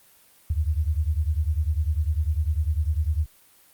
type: beating tone pair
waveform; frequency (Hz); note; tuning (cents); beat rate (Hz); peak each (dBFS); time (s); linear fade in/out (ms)
sine; 73.42 / 83.42; D2 / E2; 0 / +21; 10; -23 / -25; 0.5-3.26; 5
effects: white hiss -56 dBFS RMS until 3.73 s + Opus 32 kbps